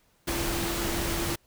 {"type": "tone in noise", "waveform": "sine", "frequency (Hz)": 338.6, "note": "E4", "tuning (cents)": 46, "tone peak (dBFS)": -33, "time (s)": [0.27, 1.36], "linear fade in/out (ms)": 10, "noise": "pink", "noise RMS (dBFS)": -30, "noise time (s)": [0.27, 1.36], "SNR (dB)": -6, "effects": ["pink hiss -66 dBFS RMS until 1.46 s"]}